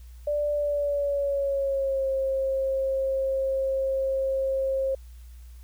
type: tone with pitch glide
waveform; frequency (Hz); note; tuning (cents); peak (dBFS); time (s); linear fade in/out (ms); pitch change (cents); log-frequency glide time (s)
sine; 587.3 to 535.5; D5 to C5; 0 to +40; -23; 0.27-4.95; 5; -160; 0.52-2.08
effects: added 60 Hz sine -42 dBFS peak until 5.63 s + white hiss -61 dBFS RMS until 5.63 s